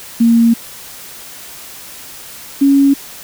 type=tone pair in turn; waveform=sine; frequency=231.4 / 277.7 Hz; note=A#3 / C#4; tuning=-13 / +3 cents; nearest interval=minor third; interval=316 cents; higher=second; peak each=-6 dBFS; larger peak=neither; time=0.2-0.54 / 2.61-2.94 s; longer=first; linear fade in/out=10 ms; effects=white hiss -33 dBFS RMS until 3.23 s